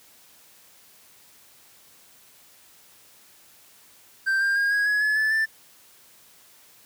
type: tone with pitch steps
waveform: triangle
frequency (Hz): 1568 / 1595.4 / 1623.3 / 1651.7 / 1680.5 / 1709.9 / 1739.8 / 1770.2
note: G6 / G6 / G#6 / G#6 / G#6 / A6 / A6 / A6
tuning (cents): 0 / +30 / -40 / -10 / +20 / -50 / -20 / +10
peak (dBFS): -18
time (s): 4.26-5.46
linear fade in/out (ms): 20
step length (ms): 150
effects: white hiss -54 dBFS RMS until 6.85 s + high-pass 60 Hz 12 dB/octave